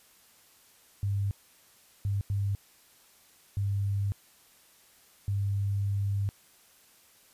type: tone bursts at uneven times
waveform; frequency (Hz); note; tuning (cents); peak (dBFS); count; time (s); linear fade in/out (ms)
sine; 99.9; G2; +33; -26; 5; 1.03-1.31 / 2.05-2.21 / 2.3-2.55 / 3.57-4.12 / 5.28-6.29; 0
effects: white hiss -60 dBFS RMS until 7.33 s + resampled to 32000 Hz